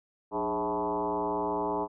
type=tone with frequency modulation; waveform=sine; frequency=644 Hz; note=E5; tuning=41 cents flat; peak=-27 dBFS; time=0.31-1.88 s; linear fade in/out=50 ms; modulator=115 Hz; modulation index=3.3; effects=none